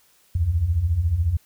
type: beating tone pair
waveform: sine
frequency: 73.3 / 87.3 Hz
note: D2 / F2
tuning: -3 / 0 cents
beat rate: 14 Hz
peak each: -25 / -19 dBFS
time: 0.35-1.37 s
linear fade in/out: 5 ms
effects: white hiss -59 dBFS RMS until 1.45 s